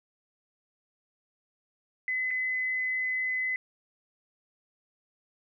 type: tone with dropouts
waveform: sine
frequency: 2024 Hz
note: B6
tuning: 42 cents sharp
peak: -27 dBFS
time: 2.08-3.56 s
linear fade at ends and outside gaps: 1 ms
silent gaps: 2.307-2.311 s
effects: none